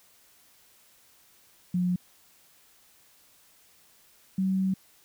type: tone pair in turn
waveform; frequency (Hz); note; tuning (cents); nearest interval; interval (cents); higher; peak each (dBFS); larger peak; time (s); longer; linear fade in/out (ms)
sine; 179.3 / 189.96; F3 / F#3; +46 / +46; minor second; 100; second; -23; neither; 1.74-1.96 / 4.38-4.74; second; 5
effects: white hiss -60 dBFS RMS until 5.04 s